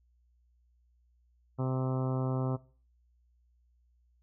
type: harmonic tone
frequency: 130 Hz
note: C3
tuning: 11 cents flat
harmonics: 1 / 2 / 3 / 4 / 5 / 6 / 7 / 8 / 9 / 10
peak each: -30 / -36 / -40 / -42 / -44 / -46 / -47 / -48 / -49 / -50 dBFS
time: 1.58-2.57 s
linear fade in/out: 20 ms
effects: noise-tail reverb RT60 0.4 s tail -19 dB re dry + added 60 Hz sine -65 dBFS peak until 4.22 s